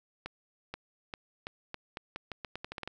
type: accelerating click train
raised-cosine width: 0.3 ms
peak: -22 dBFS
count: 15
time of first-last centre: 0.26-2.876 s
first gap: 480 ms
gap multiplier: 0.83
effects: none